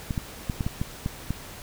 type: clicks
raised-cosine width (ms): 5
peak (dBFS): -14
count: 8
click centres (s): 0.108 / 0.178 / 0.498 / 0.608 / 0.665 / 0.815 / 1.061 / 1.306
effects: pink hiss -42 dBFS RMS until 1.62 s